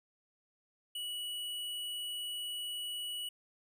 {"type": "tone", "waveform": "square", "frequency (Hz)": 2937, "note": "F#7", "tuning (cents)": -13, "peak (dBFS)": -38, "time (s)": [0.95, 3.29], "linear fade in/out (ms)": 5, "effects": []}